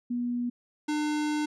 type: tone pair in turn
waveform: sine / square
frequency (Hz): 242.4 / 300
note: B3 / D4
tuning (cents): -32 / +37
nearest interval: major third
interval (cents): 369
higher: second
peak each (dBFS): -27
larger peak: neither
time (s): 0.1-0.5 / 0.88-1.46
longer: second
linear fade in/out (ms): 10
effects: resampled to 22050 Hz